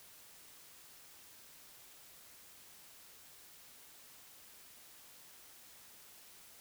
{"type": "silence", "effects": ["white hiss -58 dBFS RMS until 6.6 s"]}